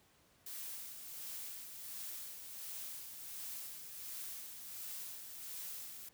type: noise with tremolo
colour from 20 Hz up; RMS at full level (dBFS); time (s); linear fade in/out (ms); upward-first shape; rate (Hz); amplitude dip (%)
blue; -45; 0.46-6.09; 5; sine; 1.4; 45
effects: pink hiss -69 dBFS RMS until 6.13 s + high-pass 60 Hz 12 dB/octave